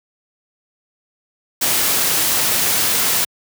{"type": "noise", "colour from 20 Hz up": "white", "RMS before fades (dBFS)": -17, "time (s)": [1.61, 3.25], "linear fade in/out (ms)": 10, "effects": ["high-pass 80 Hz 12 dB/octave"]}